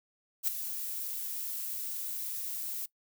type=noise with ADSR envelope; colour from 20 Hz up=violet; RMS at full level=-27 dBFS; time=0.43-2.86 s; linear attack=46 ms; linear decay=10 ms; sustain=-10 dB; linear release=8 ms; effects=noise-tail reverb RT60 0.1 s tail -20 dB re dry